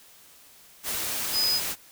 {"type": "tone in noise", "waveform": "sine", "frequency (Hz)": 4998, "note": "D#8", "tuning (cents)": 7, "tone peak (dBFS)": -22, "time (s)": [1.32, 1.61], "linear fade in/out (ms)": 50, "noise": "white", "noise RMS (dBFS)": -30, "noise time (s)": [0.83, 1.76], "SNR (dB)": 5, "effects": ["white hiss -53 dBFS RMS until 1.91 s"]}